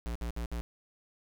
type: tone bursts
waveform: square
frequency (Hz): 58.27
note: A#1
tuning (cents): 0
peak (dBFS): -34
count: 4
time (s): 0.06-0.61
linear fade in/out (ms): 0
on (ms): 94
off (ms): 58
effects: none